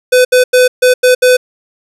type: tone bursts at uneven times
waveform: square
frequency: 503 Hz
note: B4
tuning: 32 cents sharp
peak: -5 dBFS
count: 6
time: 0.12-0.25 / 0.32-0.44 / 0.53-0.68 / 0.82-0.94 / 1.03-1.15 / 1.22-1.37 s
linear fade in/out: 10 ms
effects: resampled to 32000 Hz + 7-bit